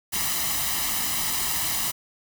white noise with comb filter, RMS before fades -26 dBFS, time 0.12-1.92 s, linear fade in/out 20 ms, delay 1 ms, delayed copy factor +0.65, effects none

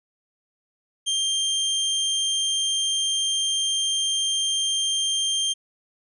sawtooth tone, 3177 Hz, G7, 23 cents sharp, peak -18 dBFS, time 1.06-5.54 s, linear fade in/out 20 ms, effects resampled to 24000 Hz

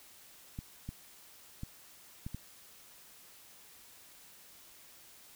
clicks, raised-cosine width 5 ms, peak -27 dBFS, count 5, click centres 0.589 / 0.89 / 1.634 / 2.265 / 2.346 s, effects white hiss -57 dBFS RMS until 5.35 s

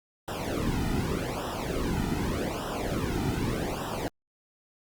brown noise with flanger, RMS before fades -30 dBFS, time 0.28-4.08 s, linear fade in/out 0 ms, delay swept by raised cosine 0.45 to 1.85 ms, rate 0.84 Hz, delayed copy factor -1, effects Opus 48 kbps

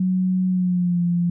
sine tone with pitch glide, 185 to 173.61 Hz, F#3 to F3, 0 to -10 cents, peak -17 dBFS, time 0-1.3 s, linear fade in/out 5 ms, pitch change -110 cents, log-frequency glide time 0.48-1.02 s, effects none

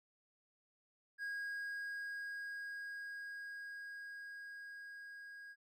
triangle tone with level ramp, 1638 Hz, G#6, 24 cents flat, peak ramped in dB -37 to -48 dBFS, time 1.18-5.56 s, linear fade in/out 50 ms, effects MP3 96 kbps

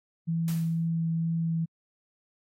sine tone with vibrato, 164.81 Hz, E3, in tune, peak -25 dBFS, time 0.27-1.66 s, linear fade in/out 20 ms, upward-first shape triangle, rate 2.1 Hz, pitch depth 9 cents each way
white noise with exponential decay, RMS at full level -39 dBFS, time 0.48-0.88 s, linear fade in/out 0 ms, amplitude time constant 86 ms
effects AAC 48 kbps

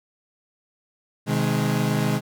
35% pulse chord, Ab major, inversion first, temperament equal with one note detuned, 128.12 / 155.56 / 207.7 Hz, C3 / Eb3 / Ab3, -36 / 0 / 0 cents, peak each -23 dBFS, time 1.26-2.21 s, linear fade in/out 50 ms, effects none

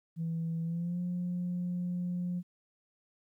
sine tone with pitch glide, 164.81 to 177.66 Hz, E3 to F3, 0 to +30 cents, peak -30 dBFS, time 0.16-2.43 s, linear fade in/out 50 ms, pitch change +130 cents, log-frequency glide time 0.63-1 s, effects tanh soft clip ceiling -28 dBFS + 12-bit

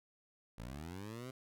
15% pulse linear sweep, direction up, 51.91 to 132.3 Hz, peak -38 dBFS, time 0.58-1.31 s, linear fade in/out 5 ms, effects none

